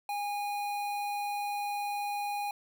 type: tone with notch filter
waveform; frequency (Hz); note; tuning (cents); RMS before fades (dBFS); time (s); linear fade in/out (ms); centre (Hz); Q
square; 819; G#5; -24; -34; 0.09-2.51; 2; 6400; 1.6
effects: 12-bit